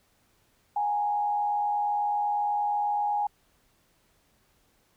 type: tone with frequency modulation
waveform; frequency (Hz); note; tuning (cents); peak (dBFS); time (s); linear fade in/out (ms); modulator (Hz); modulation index
sine; 827; G#5; -8; -24; 0.76-3.27; 5; 88.2; 0.43
effects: pink hiss -67 dBFS RMS until 4.96 s